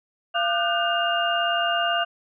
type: tone cluster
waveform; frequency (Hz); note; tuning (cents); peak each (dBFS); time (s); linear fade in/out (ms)
sine; 688 / 1202 / 1461 / 1539 / 2816; F5 / D6 / F#6 / G6 / F7; -26 / +40 / -22 / -32 / +14; -24 / -28 / -30 / -29 / -26; 0.34-2.05; 20
effects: none